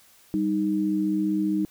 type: tone pair together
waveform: sine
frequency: 195.9 / 311 Hz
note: G3 / D#4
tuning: -1 / -1 cents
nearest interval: minor sixth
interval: 800 cents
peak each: -26 / -23 dBFS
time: 0.34-1.65 s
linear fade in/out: 0 ms
effects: white hiss -56 dBFS RMS until 1.7 s